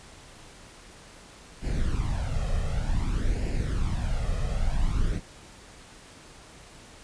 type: noise with flanger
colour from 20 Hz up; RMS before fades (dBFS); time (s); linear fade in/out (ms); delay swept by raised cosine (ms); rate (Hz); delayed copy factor
brown; -26; 1.61-5.21; 50; 0.41 to 1.61; 0.54; +0.9
effects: pink hiss -49 dBFS RMS until 7.03 s + resampled to 22050 Hz